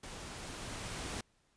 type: noise with level ramp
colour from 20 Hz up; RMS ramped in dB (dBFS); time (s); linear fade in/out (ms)
pink; -47 to -40; 0.03-1.21; 5
effects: pink hiss -73 dBFS RMS until 1.56 s + resampled to 22050 Hz